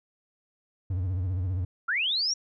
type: tone with vibrato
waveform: triangle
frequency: 91.7 Hz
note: F#2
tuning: 15 cents flat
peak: -24 dBFS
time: 0.9-1.65 s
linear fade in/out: 5 ms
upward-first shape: sine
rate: 15 Hz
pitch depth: 110 cents each way
type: linear sweep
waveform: sine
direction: up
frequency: 1296 to 5790 Hz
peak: -24 dBFS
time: 1.88-2.34 s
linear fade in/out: 10 ms
effects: none